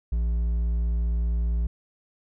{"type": "tone with hard clipping", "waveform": "triangle", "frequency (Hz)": 57.6, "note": "A#1", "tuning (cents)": -20, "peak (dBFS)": -23, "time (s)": [0.12, 1.67], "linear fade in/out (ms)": 5, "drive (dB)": 7, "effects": []}